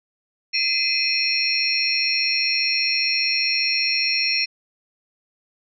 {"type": "tone cluster", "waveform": "sine", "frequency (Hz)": [2044, 2415, 2550, 4237, 5490], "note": ["C7", "D7", "D#7", "C8", "F8"], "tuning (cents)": [-41, 48, 42, 21, -31], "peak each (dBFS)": [-31, -27, -25, -25, -22], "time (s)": [0.53, 4.46], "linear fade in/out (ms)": 20, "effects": []}